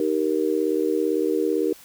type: chord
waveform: sine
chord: Eb major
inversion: none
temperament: just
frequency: 311.1 / 388.9 / 466.7 Hz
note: Eb4 / G4 / Bb4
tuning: 0 / -14 / +2 cents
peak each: -24 dBFS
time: 0-1.73 s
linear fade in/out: 2 ms
effects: white hiss -48 dBFS RMS until 1.84 s